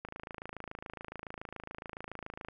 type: click train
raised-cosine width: 0.5 ms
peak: -26 dBFS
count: 67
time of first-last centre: 0.05-2.485 s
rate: 27.1 Hz
effects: none